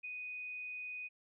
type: tone with ADSR envelope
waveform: sine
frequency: 2489 Hz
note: D#7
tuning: in tune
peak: -39 dBFS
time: 0.03-1.09 s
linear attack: 20 ms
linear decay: 4 ms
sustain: -2 dB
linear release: 28 ms
effects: none